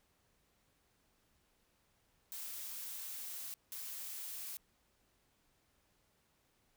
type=noise bursts at uneven times; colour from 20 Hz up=blue; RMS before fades=-45 dBFS; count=2; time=2.32-3.54 / 3.72-4.57 s; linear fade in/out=0 ms; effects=pink hiss -75 dBFS RMS until 6.76 s